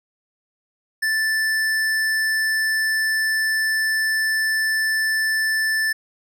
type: tone with hard clipping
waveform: triangle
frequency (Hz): 1760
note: A6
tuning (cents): 0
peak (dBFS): -20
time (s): 1.02-5.93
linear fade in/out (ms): 10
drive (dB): 18
effects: none